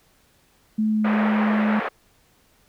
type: tone with pitch glide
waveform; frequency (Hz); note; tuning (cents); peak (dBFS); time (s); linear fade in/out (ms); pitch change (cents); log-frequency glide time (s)
sine; 216.3 to 213.3; A3 to G#3; -29 to +46; -18; 0.78-1.8; 10; -25; 0.89-1.09
type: band-pass noise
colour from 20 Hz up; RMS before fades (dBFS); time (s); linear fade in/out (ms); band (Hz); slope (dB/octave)
pink; -27; 1.04-1.89; 10; 450 to 2100; 24
effects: pink hiss -60 dBFS RMS until 2.68 s